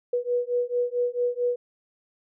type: beating tone pair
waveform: sine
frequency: 485.5 / 490 Hz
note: B4 / B4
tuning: -30 / -14 cents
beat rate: 4.5 Hz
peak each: -26 dBFS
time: 0.13-1.56 s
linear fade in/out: 5 ms
effects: none